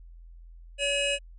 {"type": "tone cluster", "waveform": "square", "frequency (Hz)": [566, 2539, 2895], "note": ["C#5", "D#7", "F#7"], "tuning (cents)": [36, 34, -38], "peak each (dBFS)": -30, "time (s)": [0.78, 1.19], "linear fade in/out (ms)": 50, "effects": ["added 42 Hz sine -45 dBFS peak until 1.38 s", "resampled to 24000 Hz"]}